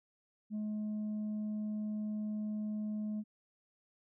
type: tone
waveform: sine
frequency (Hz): 212.3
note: G#3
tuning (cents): +38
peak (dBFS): -32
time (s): 0.5-3.24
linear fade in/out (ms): 50
effects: tanh soft clip ceiling -34 dBFS